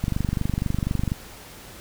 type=click train; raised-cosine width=5 ms; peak=-11 dBFS; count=27; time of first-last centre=0.04-1.119 s; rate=24.1 Hz; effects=pink hiss -43 dBFS RMS until 1.8 s